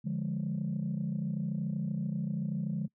sine chord, D diminished, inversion none, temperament equal, 146.83 / 174.61 / 207.7 Hz, D3 / F3 / Ab3, 0 / 0 / 0 cents, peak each -34 dBFS, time 0.04-2.88 s, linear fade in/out 20 ms, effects noise-tail reverb RT60 0.1 s tail -25 dB re dry + tanh soft clip ceiling -25 dBFS

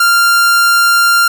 45% pulse tone, 1390 Hz, F6, 9 cents flat, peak -7 dBFS, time 0-1.28 s, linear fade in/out 5 ms, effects none

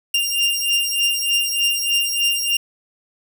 sawtooth beating tone pair, 2794 / 2797.3 Hz, F7 / F7, 0 / +2 cents, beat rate 3.3 Hz, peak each -17 dBFS, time 0.14-2.57 s, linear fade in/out 5 ms, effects none

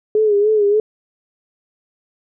sine tone with vibrato, 419.5 Hz, G#4, 17 cents sharp, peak -11 dBFS, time 0.15-0.8 s, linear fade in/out 2 ms, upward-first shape sine, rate 3.4 Hz, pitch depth 67 cents each way, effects none

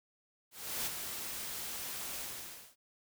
white noise with ADSR envelope, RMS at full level -35 dBFS, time 0.51-2.76 s, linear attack 350 ms, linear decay 31 ms, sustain -6 dB, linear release 560 ms, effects none

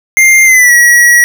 square tone with pitch glide, 2105 to 1919.2 Hz, C7 to A#6, +10 to +50 cents, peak -3 dBFS, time 0.17-1.24 s, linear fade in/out 0 ms, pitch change -160 cents, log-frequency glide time 0.44-0.73 s, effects none

